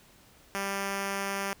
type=tone; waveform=5% pulse; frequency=197.2 Hz; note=G3; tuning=11 cents sharp; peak=-19 dBFS; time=0.55-1.53 s; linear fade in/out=0 ms; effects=pink hiss -58 dBFS RMS until 1.6 s